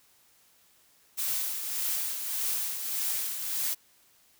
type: noise with tremolo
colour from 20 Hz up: blue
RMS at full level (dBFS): -29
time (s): 1.17-3.75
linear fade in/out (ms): 20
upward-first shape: triangle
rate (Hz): 1.7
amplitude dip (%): 55
effects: white hiss -63 dBFS RMS until 4.39 s